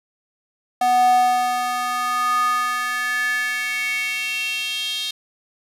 square tone with high-pass filter sweep, 246.9 Hz, B3, in tune, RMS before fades -21 dBFS, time 0.81-5.11 s, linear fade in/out 5 ms, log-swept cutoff 660 to 3500 Hz, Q 6, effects resampled to 32000 Hz + 8-bit

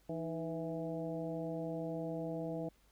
harmonic tone with a mistuned harmonic, 164.81 Hz, E3, in tune, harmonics 1 / 2 / 3 / 4 / 5, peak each -42 / -42 / -43 / -43 / -53 dBFS, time 0.09-2.69 s, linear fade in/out 5 ms, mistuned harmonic 2, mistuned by -72 cents, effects added 50 Hz sine -68 dBFS peak until 2.91 s + pink hiss -71 dBFS RMS until 2.91 s

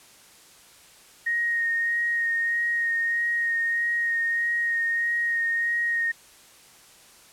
sine tone with vibrato, 1865 Hz, A#6, in tune, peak -22 dBFS, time 1.26-6.12 s, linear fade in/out 10 ms, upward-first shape sine, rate 1.6 Hz, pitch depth 16 cents each way, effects white hiss -52 dBFS RMS until 7.32 s + low-pass 11000 Hz 12 dB/octave

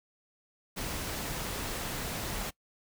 pink noise, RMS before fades -36 dBFS, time 0.76-2.51 s, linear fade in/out 20 ms, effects noise-tail reverb RT60 0.1 s tail -22 dB re dry

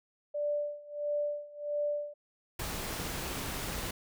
sine tone with tremolo, 587.3 Hz, D5, in tune, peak -28 dBFS, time 0.34-2.14 s, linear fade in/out 10 ms, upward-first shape sine, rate 1.5 Hz, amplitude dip 90%
pink noise, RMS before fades -37 dBFS, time 2.59-3.91 s, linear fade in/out 5 ms
effects none

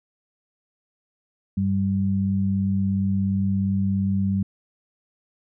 sine tone pair together, 97.5 / 194.63 Hz, G2 / G3, -9 / -12 cents, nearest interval octave, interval 1197 cents, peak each -24 / -21 dBFS, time 1.57-4.43 s, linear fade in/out 5 ms, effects none

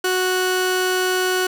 sawtooth tone pair together, 369 / 738 Hz, F#4 / F#5, -5 / -5 cents, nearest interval octave, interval 1200 cents, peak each -15 / -16 dBFS, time 0.04-1.47 s, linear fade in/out 5 ms, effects none

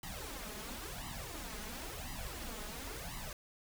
pink noise with flanger, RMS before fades -44 dBFS, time 0.03-3.33 s, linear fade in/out 2 ms, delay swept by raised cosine 1 to 4.8 ms, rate 0.96 Hz, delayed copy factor +0.9, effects none

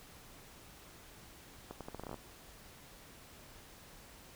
accelerating click train, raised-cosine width 1 ms, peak -29 dBFS, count 11, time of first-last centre 1.71-2.143 s, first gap 97 ms, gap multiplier 0.8, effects pink hiss -56 dBFS RMS until 4.35 s

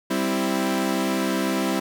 sawtooth chord, C major, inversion second, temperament equal, 196 / 261.6 / 329.6 Hz, G3 / C4 / E4, 0 / 0 / 0 cents, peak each -22 dBFS, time 0.1-1.8 s, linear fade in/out 10 ms, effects none

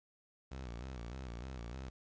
sawtooth tone with vibrato, 61.74 Hz, B1, in tune, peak -39 dBFS, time 0.51-1.9 s, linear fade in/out 10 ms, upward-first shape square, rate 3.3 Hz, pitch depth 110 cents each way, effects resampled to 16000 Hz + 11-bit

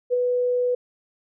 sine tone with ADSR envelope, 493.9 Hz, B4, in tune, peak -16 dBFS, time 0.1-0.75 s, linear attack 33 ms, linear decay 15 ms, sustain -3 dB, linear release 6 ms, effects none

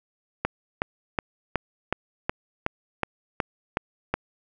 click train, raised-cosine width 0.5 ms, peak -8 dBFS, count 11, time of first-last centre 0.45-4.14 s, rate 2.71 Hz, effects none

